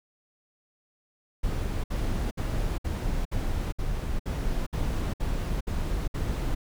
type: noise bursts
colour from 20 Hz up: brown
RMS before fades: -28 dBFS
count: 11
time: 1.43-6.55 s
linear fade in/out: 10 ms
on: 410 ms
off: 61 ms
effects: none